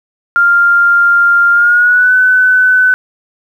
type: tone with pitch glide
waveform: sine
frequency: 1396.9 to 1505.8 Hz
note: F6 to F#6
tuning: 0 to +30 cents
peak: -5 dBFS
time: 0.36-2.94 s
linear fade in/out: 0 ms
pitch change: +130 cents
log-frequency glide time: 1.52-2.14 s
effects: 7-bit